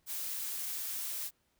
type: noise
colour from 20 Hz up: blue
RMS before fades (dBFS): -38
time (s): 0.06-1.31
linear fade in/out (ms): 50
effects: pink hiss -75 dBFS RMS until 1.59 s